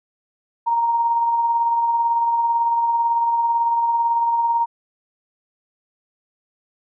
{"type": "tone with tremolo", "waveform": "sine", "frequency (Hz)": 932.3, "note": "A#5", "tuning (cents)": 0, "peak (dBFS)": -14, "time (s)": [0.66, 4.66], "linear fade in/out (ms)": 20, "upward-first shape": "triangle", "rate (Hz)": 18, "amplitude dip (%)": 40, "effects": []}